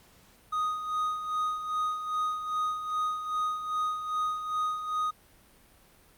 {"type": "tone with tremolo", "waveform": "triangle", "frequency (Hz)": 1244.5, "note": "D#6", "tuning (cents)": 0, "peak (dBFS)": -24, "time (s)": [0.52, 5.11], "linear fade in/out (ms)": 10, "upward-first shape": "sine", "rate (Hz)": 2.5, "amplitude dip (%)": 60, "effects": ["pink hiss -59 dBFS RMS until 6.17 s", "Opus 48 kbps"]}